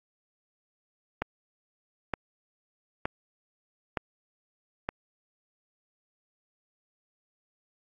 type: click train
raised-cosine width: 0.5 ms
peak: -13 dBFS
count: 5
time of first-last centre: 1.22-4.89 s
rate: 1.09 Hz
effects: AAC 64 kbps